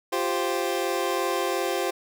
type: chord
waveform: 25% pulse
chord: F suspended second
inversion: none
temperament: equal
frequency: 349.2 / 392 / 523.3 Hz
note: F4 / G4 / C5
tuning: 0 / 0 / 0 cents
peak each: -25 dBFS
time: 0.12-1.91 s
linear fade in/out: 10 ms
effects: none